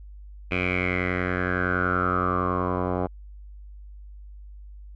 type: tone with low-pass filter sweep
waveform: 10% pulse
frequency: 90.7 Hz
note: F#2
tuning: 34 cents flat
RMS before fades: -25 dBFS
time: 0.51-3.07 s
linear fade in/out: 5 ms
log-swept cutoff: 2500 to 870 Hz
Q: 8.4
effects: added 50 Hz sine -40 dBFS peak until 4.95 s